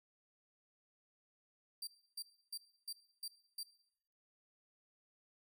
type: tone bursts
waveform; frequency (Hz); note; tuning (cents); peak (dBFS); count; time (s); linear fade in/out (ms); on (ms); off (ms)
sawtooth; 4699; D8; 0; -39; 6; 1.82-3.632; 5; 52; 300
effects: noise-tail reverb RT60 0.7 s tail -17 dB re dry